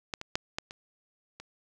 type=clicks; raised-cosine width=0.2 ms; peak=-15 / -21 / -10 / -14 / -25 / -26 dBFS; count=6; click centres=0.138 / 0.214 / 0.355 / 0.585 / 0.709 / 1.4 s; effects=none